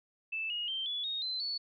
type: tone with pitch steps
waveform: sine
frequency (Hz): 2637 / 2876 / 3136 / 3420 / 3729 / 4067 / 4435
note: E7 / F#7 / G7 / A7 / A#7 / C8 / C#8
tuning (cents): 0 / -50 / 0 / -50 / 0 / -50 / 0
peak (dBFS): -33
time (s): 0.32-1.58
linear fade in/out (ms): 10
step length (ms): 180
effects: none